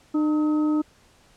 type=harmonic tone with a mistuned harmonic; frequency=303.4 Hz; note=D#4; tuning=44 cents flat; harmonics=1 / 2 / 3 / 4; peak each=-19 / -37 / -39 / -36 dBFS; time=0.14-0.82 s; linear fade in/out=10 ms; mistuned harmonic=4; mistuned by=+83 cents; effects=pink hiss -57 dBFS RMS until 1.36 s + low-pass 9000 Hz 12 dB/octave